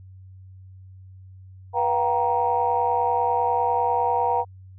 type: tone cluster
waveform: sine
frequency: 487.4 / 703 / 773 / 938 Hz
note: B4 / F5 / G5 / A#5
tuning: -23 / +11 / -24 / +11 cents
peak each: -26 / -27 / -24 / -22 dBFS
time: 1.73-4.45 s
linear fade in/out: 50 ms
effects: tanh soft clip ceiling -9 dBFS + added 94 Hz sine -42 dBFS peak until 4.78 s